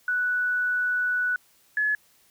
sine tone pair in turn, 1480 / 1705.4 Hz, F#6 / G#6, 0 / +45 cents, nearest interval major second, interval 245 cents, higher second, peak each -22 / -21 dBFS, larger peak second, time 0.08-1.36 / 1.77-1.95 s, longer first, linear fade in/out 2 ms, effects white hiss -61 dBFS RMS until 2.3 s

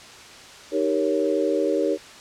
sine chord, Eb dominant seventh, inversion none, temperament equal with one note detuned, 311.1 / 392 / 464.8 / 554.4 Hz, Eb4 / G4 / Bb4 / Db5, 0 / 0 / -5 / 0 cents, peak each -25 dBFS, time 0.71-1.98 s, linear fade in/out 50 ms, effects white hiss -43 dBFS RMS until 2.2 s + low-pass 6000 Hz 12 dB/octave

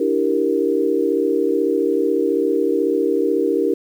sine chord, E half-diminished seventh, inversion third, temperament equal, 293.7 / 329.6 / 392 / 466.2 Hz, D4 / E4 / G4 / Bb4, 0 / 0 / 0 / 0 cents, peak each -22 / -22 / -20 / -20 dBFS, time 0-3.74 s, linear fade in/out 5 ms, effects 8-bit

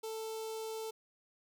sawtooth tone with notch filter, 442.6 Hz, A4, 10 cents sharp, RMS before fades -41 dBFS, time 0.03-0.91 s, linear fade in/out 10 ms, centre 1800 Hz, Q 0.77, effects none

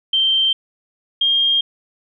sine tone pair in turn, 3136 / 3219 Hz, G7 / G7, 0 / +45 cents, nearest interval unison, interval 45 cents, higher second, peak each -13 dBFS, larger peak neither, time 0.13-0.53 / 1.21-1.61 s, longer neither, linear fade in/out 5 ms, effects none

